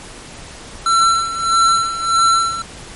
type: tone with tremolo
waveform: square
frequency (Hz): 1347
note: E6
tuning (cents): +37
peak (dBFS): -10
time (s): 0.86-2.62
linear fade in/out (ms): 2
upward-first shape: sine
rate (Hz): 1.6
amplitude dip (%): 75
effects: pink hiss -35 dBFS RMS until 2.95 s + MP3 48 kbps